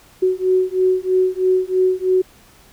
sine beating tone pair, 370 / 373.1 Hz, F#4 / F#4, 0 / +14 cents, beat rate 3.1 Hz, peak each -17 dBFS, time 0.22-2.22 s, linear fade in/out 10 ms, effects pink hiss -49 dBFS RMS until 2.72 s

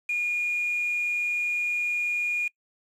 sine tone with quantisation, 2433 Hz, D#7, 39 cents flat, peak -24 dBFS, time 0.09-2.48 s, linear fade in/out 5 ms, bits 7, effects noise-tail reverb RT60 0.1 s tail -24 dB re dry + low-pass 10000 Hz 12 dB/octave

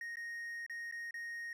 triangle tone with dropouts, 1864.7 Hz, A#6, in tune, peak -39 dBFS, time 0.01-1.53 s, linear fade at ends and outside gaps 2 ms, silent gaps 0.157-0.169 / 0.664-0.697 / 0.913-0.923 / 1.109-1.141 s, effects none

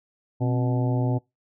harmonic tone with a mistuned harmonic, 123.47 Hz, B2, in tune, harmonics 1 / 2 / 3 / 4 / 5 / 6 / 7, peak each -22 / -28 / -33 / -36 / -35 / -38 / -38 dBFS, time 0.4-1.19 s, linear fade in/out 20 ms, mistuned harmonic 2, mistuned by +100 cents, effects noise-tail reverb RT60 0.2 s tail -24 dB re dry

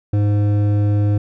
sine tone with hard clipping, 103.2 Hz, G#2, 10 cents flat, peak -15 dBFS, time 0.13-1.18 s, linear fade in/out 5 ms, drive 10 dB, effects none

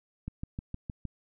click train, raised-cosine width 5 ms, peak -23 dBFS, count 6, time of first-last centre 0.28-1.053 s, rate 6.47 Hz, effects none

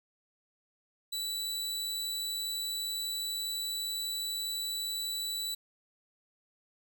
sawtooth tone, 3951 Hz, B7, in tune, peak -30 dBFS, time 1.12-5.55 s, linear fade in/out 10 ms, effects none

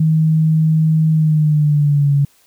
sine tone with pitch glide, 158.1 to 141.67 Hz, D#3 to C#3, +28 to +38 cents, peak -10 dBFS, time 0-2.25 s, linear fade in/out 5 ms, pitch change -190 cents, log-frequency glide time 1.12-2.13 s, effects white hiss -54 dBFS RMS until 2.46 s

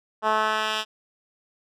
10% pulse tone with band-pass filter sweep, 216.5 Hz, A3, 28 cents flat, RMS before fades -24 dBFS, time 0.22-0.85 s, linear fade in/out 50 ms, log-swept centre 950 to 3300 Hz, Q 1.3, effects none

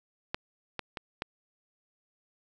clicks, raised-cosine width 0.3 ms, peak -14 / -17 / -20 / -16 dBFS, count 4, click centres 0.345 / 0.793 / 0.972 / 1.221 s, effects none

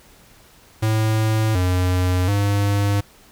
square tone with pitch steps, 109.6 / 90.9 / 101.2 Hz, A2 / F#2 / G#2, -6 / -30 / -44 cents, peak -17 dBFS, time 0.82-3.01 s, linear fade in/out 10 ms, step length 730 ms, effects pink hiss -50 dBFS RMS until 3.31 s

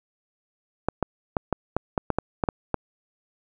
clicks, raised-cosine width 1 ms, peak -8 dBFS, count 11, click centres 0.886 / 1.027 / 1.368 / 1.527 / 1.766 / 1.978 / 2.103 / 2.186 / 2.438 / 2.488 / 2.743 s, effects none

